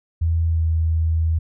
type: tone with pitch glide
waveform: sine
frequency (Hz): 82.41 to 80.95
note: E2 to E2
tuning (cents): 0 to -31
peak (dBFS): -16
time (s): 0.21-1.39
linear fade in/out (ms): 10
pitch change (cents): -31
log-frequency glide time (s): 0.48-0.62
effects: none